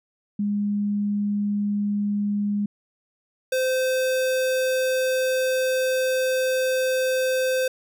sine / square tone pair in turn, 205.1 / 516.8 Hz, G#3 / C5, -21 / -21 cents, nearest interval octave + major third, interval 1600 cents, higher second, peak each -21 dBFS, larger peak neither, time 0.39-2.66 / 3.52-7.68 s, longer second, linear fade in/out 5 ms, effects none

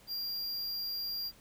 square tone, 4772 Hz, D8, 27 cents sharp, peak -35 dBFS, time 0.07-1.32 s, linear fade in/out 50 ms, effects pink hiss -60 dBFS RMS until 1.4 s

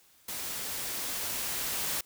white noise with level ramp, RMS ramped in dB -37 to -32 dBFS, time 0.28-2.01 s, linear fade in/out 5 ms, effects white hiss -62 dBFS RMS until 2.05 s

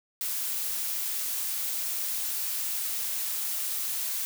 blue noise, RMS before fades -31 dBFS, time 0.21-4.25 s, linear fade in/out 0 ms, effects none

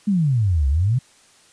sine exponential two-way sweep, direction down then up, 214.8 to 65.41 to 135.2 Hz, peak -15 dBFS, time 0.07-0.99 s, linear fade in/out 10 ms, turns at 0.68 s, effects white hiss -53 dBFS RMS until 1.52 s + resampled to 22050 Hz

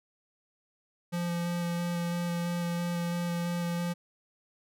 square tone with vibrato, 172.8 Hz, F3, 18 cents flat, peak -30 dBFS, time 1.12-3.94 s, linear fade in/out 20 ms, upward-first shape square, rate 3 Hz, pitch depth 9 cents each way, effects none

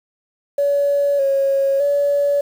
sine tone with pitch steps, 568 / 548 / 571 Hz, C#5 / C#5 / D5, +42 / -20 / -49 cents, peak -13 dBFS, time 0.58-2.41 s, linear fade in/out 5 ms, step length 610 ms, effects tanh soft clip ceiling -9 dBFS + 7-bit

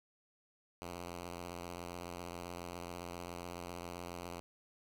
5% pulse tone with vibrato, 87.31 Hz, F2, in tune, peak -32 dBFS, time 0.82-4.4 s, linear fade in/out 0 ms, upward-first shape sine, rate 16 Hz, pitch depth 49 cents each way, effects none

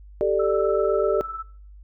sine chord, G suspended second, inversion none, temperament equal with one note detuned, 392 / 440 / 592.8 Hz, G4 / A4 / D5, 0 / 0 / +16 cents, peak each -23 dBFS, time 0.21-1.21 s, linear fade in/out 0 ms
sine tone with tremolo, 1318.5 Hz, E6, in tune, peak -27 dBFS, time 0.39-1.43 s, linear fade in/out 10 ms, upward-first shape triangle, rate 20 Hz, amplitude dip 70%
effects noise-tail reverb RT60 0.5 s tail -22 dB re dry + added 50 Hz sine -42 dBFS peak until 1.83 s

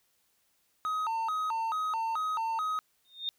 triangle tone with vibrato, 1067 Hz, C6, 34 cents sharp, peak -27 dBFS, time 0.85-2.79 s, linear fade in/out 0 ms, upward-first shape square, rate 2.3 Hz, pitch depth 290 cents each way
sine tone with exponential growth, 3664 Hz, A#7, 31 cents flat, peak -27 dBFS, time 3.05-3.29 s, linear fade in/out 0 ms, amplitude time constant 51 ms
effects white hiss -72 dBFS RMS until 3.38 s

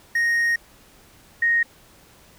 triangle / sine tone pair in turn, 1864.7 / 1864.7 Hz, A#6 / A#6, 0 / 0 cents, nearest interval unison, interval 0 cents, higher neither, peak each -16 dBFS, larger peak neither, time 0.15-0.56 / 1.42-1.63 s, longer first, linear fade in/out 5 ms, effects pink hiss -52 dBFS RMS until 2.38 s

